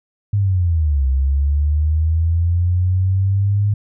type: linear two-way sweep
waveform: sine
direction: down then up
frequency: 103.83 to 65.41 to 103.83 Hz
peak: -13 dBFS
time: 0.33-3.74 s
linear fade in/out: 5 ms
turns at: 1.07 s
effects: none